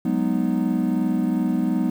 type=chord; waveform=triangle; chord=G# minor seventh; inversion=third; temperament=equal with one note detuned; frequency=185 / 207.7 / 246.9 / 309.2 Hz; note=F#3 / G#3 / B3 / D#4; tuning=0 / 0 / 0 / -11 cents; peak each=-23 / -24 / -21 / -24 dBFS; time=0.05-1.9 s; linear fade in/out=5 ms; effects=8-bit